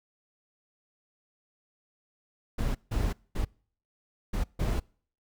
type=noise bursts at uneven times; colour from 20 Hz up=brown; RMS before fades=-28 dBFS; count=5; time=2.58-2.75 / 2.91-3.13 / 3.35-3.45 / 4.33-4.44 / 4.59-4.8 s; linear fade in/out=10 ms; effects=noise-tail reverb RT60 0.5 s tail -26 dB re dry